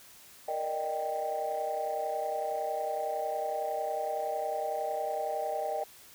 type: chord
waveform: sine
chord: Eb major seventh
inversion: second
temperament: equal with one note detuned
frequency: 466.2 / 591.4 / 622.3 / 784 Hz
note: Bb4 / D5 / Eb5 / G5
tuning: 0 / +12 / 0 / 0 cents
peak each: -38 / -37 / -34 / -33 dBFS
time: 0.48-5.84 s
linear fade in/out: 5 ms
effects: tanh soft clip ceiling -23 dBFS + white hiss -54 dBFS RMS until 6.14 s